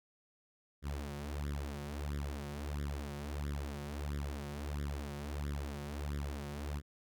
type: tone with flanger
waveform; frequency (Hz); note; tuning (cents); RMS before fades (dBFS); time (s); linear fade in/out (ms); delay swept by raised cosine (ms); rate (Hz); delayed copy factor
sawtooth; 72; D2; -34; -40; 0.82-6.82; 50; 0.56 to 5.56; 1.5; +0.95
effects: none

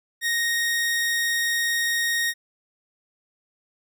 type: tone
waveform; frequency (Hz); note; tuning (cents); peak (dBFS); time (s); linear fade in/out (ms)
sawtooth; 1864.7; A#6; 0; -18; 0.21-2.34; 50
effects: none

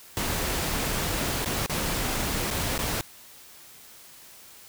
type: noise with dropouts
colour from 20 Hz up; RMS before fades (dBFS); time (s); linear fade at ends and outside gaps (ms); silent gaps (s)
pink; -28; 0.17-3.01; 0; 1.446-1.459 / 1.662-1.697 / 2.504-2.51 / 2.779-2.79
effects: white hiss -49 dBFS RMS until 4.68 s

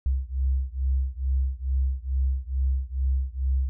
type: beating tone pair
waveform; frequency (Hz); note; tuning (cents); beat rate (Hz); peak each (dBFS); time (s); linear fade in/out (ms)
sine; 65 / 67.3; C2 / C2; -11 / +49; 2.3; -25 / -26; 0.06-3.69; 0
effects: none

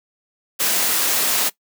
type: high-pass noise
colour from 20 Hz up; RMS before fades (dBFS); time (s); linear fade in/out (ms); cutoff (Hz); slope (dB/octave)
white; -19; 0.59-1.5; 20; 220; 12
effects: noise-tail reverb RT60 0.1 s tail -19 dB re dry

